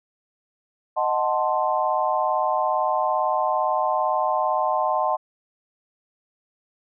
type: chord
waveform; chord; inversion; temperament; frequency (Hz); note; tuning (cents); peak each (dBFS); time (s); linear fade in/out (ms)
sine; D# diminished seventh; none; equal; 622.3 / 740 / 880 / 1046.5; D#5 / F#5 / A5 / C6; 0 / 0 / 0 / 0; -25; 0.96-5.17; 20
effects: none